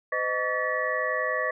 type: tone cluster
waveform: sine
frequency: 510 / 621 / 1135 / 1754 / 1934 Hz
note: C5 / D#5 / C#6 / A6 / B6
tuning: -44 / -3 / +41 / -6 / -37 cents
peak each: -31 dBFS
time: 0.12-1.51 s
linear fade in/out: 5 ms
effects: none